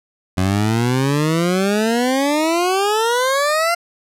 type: exponential sweep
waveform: 20% pulse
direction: up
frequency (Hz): 90.6 to 698.5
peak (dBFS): -10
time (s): 0.37-3.75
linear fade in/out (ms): 10
effects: low-pass 12000 Hz 12 dB/octave